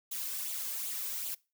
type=noise with flanger; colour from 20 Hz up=blue; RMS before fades=-37 dBFS; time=0.11-1.35 s; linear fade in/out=10 ms; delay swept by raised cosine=0.27 to 1.97 ms; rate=2.6 Hz; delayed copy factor=+0.55; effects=noise-tail reverb RT60 0.3 s tail -23 dB re dry